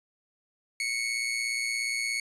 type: tone with amplitude modulation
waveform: sawtooth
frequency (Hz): 2206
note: C#7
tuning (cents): -9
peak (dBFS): -22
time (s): 0.8-2.2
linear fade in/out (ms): 2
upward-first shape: sine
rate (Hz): 117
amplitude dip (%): 55
effects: resampled to 24000 Hz